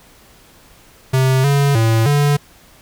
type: tone with pitch steps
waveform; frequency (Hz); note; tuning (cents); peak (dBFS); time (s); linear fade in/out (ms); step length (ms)
square; 131.2 / 141.2 / 112.7 / 144.8; C3 / C#3 / A2 / D3; +5 / +32 / +42 / -24; -12; 1.13-2.37; 10; 310
effects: pink hiss -47 dBFS RMS until 2.81 s

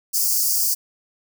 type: high-pass noise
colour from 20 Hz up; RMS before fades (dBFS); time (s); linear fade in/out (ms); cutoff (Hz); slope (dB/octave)
white; -20; 0.13-0.75; 20; 4600; 96
effects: none

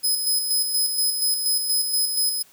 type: tone with tremolo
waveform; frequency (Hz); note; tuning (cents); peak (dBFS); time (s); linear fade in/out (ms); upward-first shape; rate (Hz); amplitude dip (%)
15% pulse; 5070; D#8; +32; -13; 0.03-2.43; 20; square; 4.2; 45
effects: white hiss -54 dBFS RMS until 2.52 s + high-pass 60 Hz 12 dB/octave

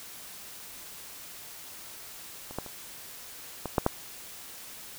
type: clicks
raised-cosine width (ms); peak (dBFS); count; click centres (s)
1; -27 / -17 / -28 / -18 / -8 / -8; 6; 2.51 / 2.586 / 2.663 / 3.657 / 3.782 / 3.864
effects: white hiss -45 dBFS RMS until 4.98 s

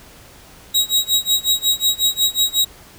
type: tone with tremolo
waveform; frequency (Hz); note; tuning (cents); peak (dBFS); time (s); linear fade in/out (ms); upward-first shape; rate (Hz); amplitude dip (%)
sawtooth; 3822; A#7; +43; -9; 0.74-2.65; 10; sine; 5.5; 95
effects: pink hiss -44 dBFS RMS until 2.98 s

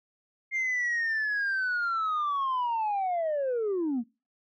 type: linear sweep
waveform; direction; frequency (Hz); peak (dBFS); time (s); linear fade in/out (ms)
sine; down; 2121 to 218.8; -24; 0.51-4.04; 50
effects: noise-tail reverb RT60 0.3 s tail -24 dB re dry + tanh soft clip ceiling -24 dBFS

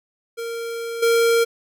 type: tone with level steps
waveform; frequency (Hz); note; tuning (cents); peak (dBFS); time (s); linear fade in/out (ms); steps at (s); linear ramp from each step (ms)
square; 463.2; A#4; -11; -27 / -15; 0.37-1.45; 20; 1.02; 10
effects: none

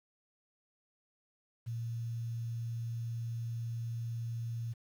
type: tone with quantisation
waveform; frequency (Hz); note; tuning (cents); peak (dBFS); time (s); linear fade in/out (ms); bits
sine; 116.1; A#2; -7; -35; 1.66-4.74; 20; 10
effects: none

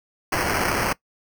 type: noise with sample-and-hold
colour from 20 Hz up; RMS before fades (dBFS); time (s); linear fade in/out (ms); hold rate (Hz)
white; -23; 0.32-0.93; 5; 3675
effects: noise-tail reverb RT60 0.1 s tail -21 dB re dry

